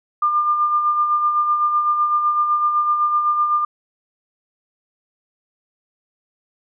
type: tone with tremolo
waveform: sine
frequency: 1200 Hz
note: D6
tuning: 37 cents sharp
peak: -13 dBFS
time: 0.22-3.65 s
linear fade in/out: 5 ms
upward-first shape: sine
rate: 7.9 Hz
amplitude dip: 45%
effects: none